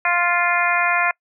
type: harmonic tone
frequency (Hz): 349.4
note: F4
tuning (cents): +1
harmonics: 2 / 3 / 4 / 5 / 6 / 7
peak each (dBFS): -23 / -23 / -23 / -23 / -23 / -23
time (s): 0.05-1.11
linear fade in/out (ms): 2
effects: noise-tail reverb RT60 0.1 s tail -26 dB re dry